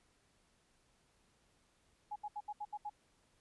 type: tone bursts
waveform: sine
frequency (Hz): 835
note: G#5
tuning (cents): +9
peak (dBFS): -39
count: 7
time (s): 2.11-2.898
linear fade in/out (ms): 10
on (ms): 50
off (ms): 73
effects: pink hiss -73 dBFS RMS until 3.4 s + resampled to 24000 Hz